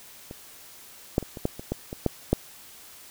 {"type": "clicks", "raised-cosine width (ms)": 2, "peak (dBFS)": [-24, -7, -22, -23, -10, -23, -13, -20, -8, -6], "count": 10, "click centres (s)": [0.311, 1.181, 1.227, 1.372, 1.454, 1.595, 1.72, 1.929, 2.063, 2.33], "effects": ["white hiss -48 dBFS RMS until 3.1 s"]}